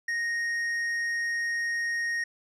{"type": "tone with tanh clipping", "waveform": "sine", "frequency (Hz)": 1864.7, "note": "A#6", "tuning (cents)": 0, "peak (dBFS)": -28, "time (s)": [0.08, 2.24], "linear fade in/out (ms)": 5, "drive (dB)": 7, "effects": []}